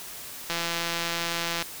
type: click train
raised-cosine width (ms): 0.2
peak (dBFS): -11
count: 191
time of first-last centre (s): 0.5-1.624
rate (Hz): 169
effects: white hiss -40 dBFS RMS until 1.8 s